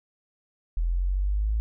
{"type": "exponential sweep", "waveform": "sine", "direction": "up", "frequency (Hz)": [41.2, 55.3], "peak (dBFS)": -22, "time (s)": [0.77, 1.6], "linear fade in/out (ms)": 0, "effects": []}